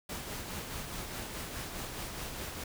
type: noise with tremolo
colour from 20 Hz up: pink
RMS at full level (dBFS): -39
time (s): 0.09-2.64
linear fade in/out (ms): 5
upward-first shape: sine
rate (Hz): 4.8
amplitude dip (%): 35
effects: none